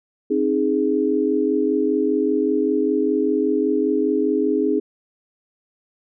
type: chord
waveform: sine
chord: Ab major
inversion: first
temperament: equal with one note detuned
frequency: 266 / 311.1 / 415.3 Hz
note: C4 / Eb4 / Ab4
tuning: +29 / 0 / 0 cents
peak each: -22 / -21 / -20 dBFS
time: 0.3-4.8 s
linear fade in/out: 10 ms
effects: none